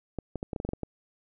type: clicks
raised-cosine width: 2 ms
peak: -19 dBFS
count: 10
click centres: 0.187 / 0.357 / 0.429 / 0.532 / 0.562 / 0.601 / 0.65 / 0.69 / 0.734 / 0.833 s
effects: none

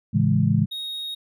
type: chord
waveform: sine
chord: A major seventh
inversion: none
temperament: equal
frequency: 110 / 138.59 / 164.81 / 207.7 Hz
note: A2 / C#3 / E3 / G#3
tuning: 0 / 0 / 0 / 0 cents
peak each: -22 dBFS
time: 0.13-0.66 s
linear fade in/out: 20 ms
type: tone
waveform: triangle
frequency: 3749 Hz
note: A#7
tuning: 9 cents sharp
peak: -27 dBFS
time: 0.71-1.15 s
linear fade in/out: 10 ms
effects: none

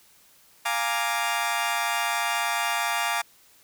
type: chord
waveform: 20% pulse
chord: Bb dominant seventh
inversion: second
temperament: equal with one note detuned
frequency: 698.5 / 828.2 / 932.3 / 1174.7 Hz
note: F5 / Ab5 / Bb5 / D6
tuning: 0 / -5 / 0 / 0 cents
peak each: -25 dBFS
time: 0.65-3.22 s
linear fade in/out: 10 ms
effects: white hiss -57 dBFS RMS until 3.63 s

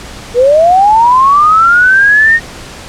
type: linear sweep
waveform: sine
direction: up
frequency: 465.3 to 1864.7 Hz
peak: -3 dBFS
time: 0.34-2.4 s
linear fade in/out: 50 ms
effects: pink hiss -28 dBFS RMS until 2.88 s + low-pass 8000 Hz 12 dB/octave

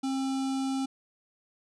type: tone with notch filter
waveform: square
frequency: 267.2 Hz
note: C4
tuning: 36 cents sharp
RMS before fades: -30 dBFS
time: 0.03-0.86 s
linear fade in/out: 10 ms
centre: 1900 Hz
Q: 1.3
effects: resampled to 22050 Hz

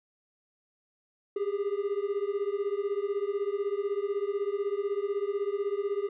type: beating tone pair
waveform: triangle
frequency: 395.7 / 411.7 Hz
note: G4 / G#4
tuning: +16 / -15 cents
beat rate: 16 Hz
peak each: -29 dBFS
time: 1.36-6.09 s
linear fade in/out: 5 ms
effects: resampled to 8000 Hz

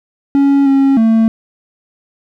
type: tone with pitch steps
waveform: triangle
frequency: 278.7 / 272.9 / 224.2 Hz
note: C#4 / C#4 / A3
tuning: +9 / -27 / +33 cents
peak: -5 dBFS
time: 0.35-1.28 s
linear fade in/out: 0 ms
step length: 310 ms
effects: none

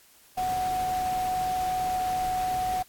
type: tone in noise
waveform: sine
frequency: 740 Hz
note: F#5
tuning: in tune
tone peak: -25 dBFS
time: 0.37-2.83 s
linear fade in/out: 10 ms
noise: pink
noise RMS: -39 dBFS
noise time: 0.37-2.83 s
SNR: +11 dB
effects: white hiss -57 dBFS RMS until 2.88 s + AAC 64 kbps

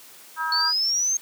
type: harmonic tone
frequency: 320.1 Hz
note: D#4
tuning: 49 cents sharp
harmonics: 3 / 4 / 5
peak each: -28 / -28 / -28 dBFS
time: 0.36-0.73 s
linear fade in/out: 50 ms
type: exponential sweep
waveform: sine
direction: up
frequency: 4396 to 6450 Hz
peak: -20 dBFS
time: 0.52-1.17 s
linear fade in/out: 2 ms
effects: white hiss -47 dBFS RMS until 1.21 s + high-pass 200 Hz 12 dB/octave

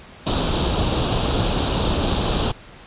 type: noise with comb filter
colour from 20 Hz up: pink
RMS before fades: -20 dBFS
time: 0.26-2.52 s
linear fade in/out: 10 ms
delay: 0.25 ms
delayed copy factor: +0.75
effects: pink hiss -43 dBFS RMS until 2.86 s + resampled to 8000 Hz

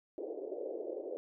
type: band-pass noise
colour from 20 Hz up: pink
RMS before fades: -41 dBFS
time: 0.18-1.17 s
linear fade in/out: 0 ms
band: 350 to 580 Hz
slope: 48 dB/octave
effects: none

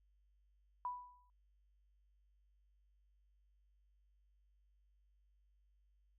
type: tone with exponential decay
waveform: sine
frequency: 987.8 Hz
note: B5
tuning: in tune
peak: -36 dBFS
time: 0.85-1.3 s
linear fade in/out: 1 ms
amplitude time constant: 97 ms
effects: added 50 Hz sine -70 dBFS peak until 6.18 s

